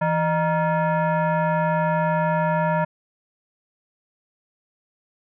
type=tone with frequency modulation; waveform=sine; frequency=164.81 Hz; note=E3; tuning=in tune; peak=-18 dBFS; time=0.01-2.85 s; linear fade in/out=10 ms; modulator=778 Hz; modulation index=1.4; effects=none